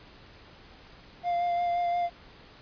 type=tone with vibrato; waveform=triangle; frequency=698.5 Hz; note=F5; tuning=in tune; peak=-23 dBFS; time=1.23-2.1 s; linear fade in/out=50 ms; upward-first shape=sine; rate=5.7 Hz; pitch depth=15 cents each way; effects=pink hiss -52 dBFS RMS until 2.61 s + resampled to 11025 Hz